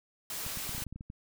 white noise, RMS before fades -38 dBFS, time 0.3-0.84 s, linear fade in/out 2 ms
clicks, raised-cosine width 5 ms, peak -30 dBFS, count 11, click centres 0.465 / 0.573 / 0.693 / 0.749 / 0.78 / 0.822 / 0.867 / 0.926 / 0.96 / 1.009 / 1.101 s
effects none

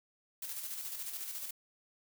blue noise with tremolo, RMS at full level -40 dBFS, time 0.42-1.51 s, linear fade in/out 5 ms, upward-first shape square, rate 14 Hz, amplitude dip 40%, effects none

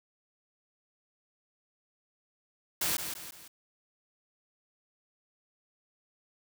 white noise with echo, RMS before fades -30 dBFS, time 2.81-2.97 s, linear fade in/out 5 ms, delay 170 ms, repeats 3, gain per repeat -7 dB, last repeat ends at 3.48 s, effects none

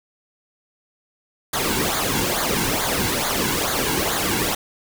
pink noise with flanger, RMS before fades -22 dBFS, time 1.53-4.55 s, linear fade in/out 5 ms, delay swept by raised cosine 0.36 to 1.66 ms, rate 2.3 Hz, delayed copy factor -0.7, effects none

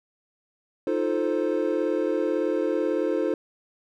triangle chord, F dominant seventh, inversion third, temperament equal, 311.1 / 349.2 / 440 / 523.3 Hz, Eb4 / F4 / A4 / C5, 0 / 0 / 0 / 0 cents, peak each -26 dBFS, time 0.87-3.34 s, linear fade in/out 2 ms, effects none

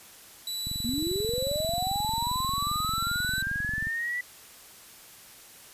sawtooth tone, 3951 Hz, B7, in tune, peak -28 dBFS, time 0.47-3.42 s, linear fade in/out 2 ms
click train, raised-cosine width 5 ms, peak -25 dBFS, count 73, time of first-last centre 0.67-3.87 s, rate 22.5 Hz
sine linear sweep, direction up, 220 to 1975.5 Hz, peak -28 dBFS, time 0.84-4.21 s, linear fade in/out 5 ms
effects white hiss -50 dBFS RMS until 5.73 s + resampled to 32000 Hz

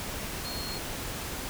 sine tone in noise, 4271 Hz, C8, 35 cents sharp, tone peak -38 dBFS, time 0.45-0.78 s, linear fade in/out 0 ms, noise pink, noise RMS -36 dBFS, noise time 0-1.49 s, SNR -5 dB, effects none

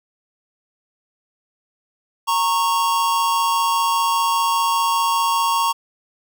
square tone pair together, 925 / 1100 Hz, A#5 / C#6, -14 / -14 cents, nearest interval minor third, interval 300 cents, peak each -20 dBFS, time 2.27-5.73 s, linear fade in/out 20 ms, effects none

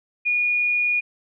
sine tone, 2444 Hz, D#7, 32 cents flat, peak -18 dBFS, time 0.25-1.01 s, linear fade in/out 20 ms, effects none

